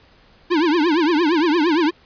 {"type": "tone with vibrato", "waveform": "square", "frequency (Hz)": 322.8, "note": "E4", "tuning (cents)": -36, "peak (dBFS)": -15, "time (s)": [0.5, 1.91], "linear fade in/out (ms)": 20, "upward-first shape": "triangle", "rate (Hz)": 8.7, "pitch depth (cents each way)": 220, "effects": ["pink hiss -52 dBFS RMS until 2.05 s", "resampled to 11025 Hz"]}